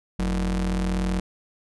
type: ring-modulated tone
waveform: square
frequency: 68.1 Hz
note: C#2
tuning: 30 cents flat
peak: -20 dBFS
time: 0.19-1.2 s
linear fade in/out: 5 ms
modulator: 116 Hz
effects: resampled to 24000 Hz